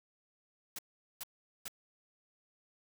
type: noise bursts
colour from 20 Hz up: white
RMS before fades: -42 dBFS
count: 3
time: 0.76-1.681 s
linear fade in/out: 2 ms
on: 27 ms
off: 420 ms
effects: none